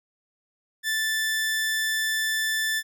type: tone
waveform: sawtooth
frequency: 1760 Hz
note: A6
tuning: in tune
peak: -20 dBFS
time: 0.83-2.83 s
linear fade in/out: 50 ms
effects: none